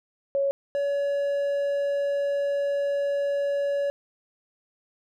sine / triangle tone pair in turn, 554.4 / 565.7 Hz, C#5 / C#5, 0 / +35 cents, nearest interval unison, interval 35 cents, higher second, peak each -21 dBFS, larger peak neither, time 0.35-0.51 / 0.75-3.9 s, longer second, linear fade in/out 0 ms, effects none

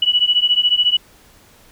sine beating tone pair, 2936 / 2950 Hz, F#7 / F#7, -14 / -6 cents, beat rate 14 Hz, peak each -16 / -15 dBFS, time 0.02-0.97 s, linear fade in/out 5 ms, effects pink hiss -49 dBFS RMS until 1.71 s

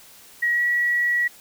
sine tone with pitch glide, 1906 to 1928.1 Hz, A#6 to B6, +38 to -42 cents, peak -18 dBFS, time 0.42-1.28 s, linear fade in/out 10 ms, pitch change +20 cents, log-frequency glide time 0.54-0.6 s, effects white hiss -48 dBFS RMS until 1.4 s

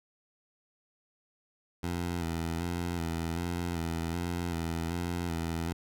15% pulse tone with vibrato, 84.8 Hz, E2, 50 cents sharp, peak -25 dBFS, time 1.83-5.73 s, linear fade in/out 5 ms, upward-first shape square, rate 1.3 Hz, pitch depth 41 cents each way, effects none

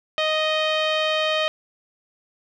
sawtooth tone with low-pass filter, 622.3 Hz, D#5, in tune, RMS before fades -22 dBFS, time 0.18-1.48 s, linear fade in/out 0 ms, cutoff 3300 Hz, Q 3.5, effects none

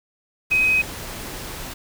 sine tone in noise, 2524 Hz, D#7, 24 cents sharp, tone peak -15 dBFS, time 0.51-0.82 s, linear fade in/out 10 ms, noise pink, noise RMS -33 dBFS, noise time 0.5-1.74 s, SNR +15 dB, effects none

